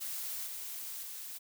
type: noise with level steps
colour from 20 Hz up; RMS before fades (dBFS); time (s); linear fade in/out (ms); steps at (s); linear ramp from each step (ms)
blue; -39 / -42 / -44; 0-1.39; 20; 0.46 / 1.02; 10
effects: none